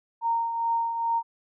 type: tone with tremolo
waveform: sine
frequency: 924 Hz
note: A#5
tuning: 16 cents flat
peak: -21 dBFS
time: 0.21-1.23 s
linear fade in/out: 50 ms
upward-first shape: triangle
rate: 2.4 Hz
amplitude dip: 55%
effects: none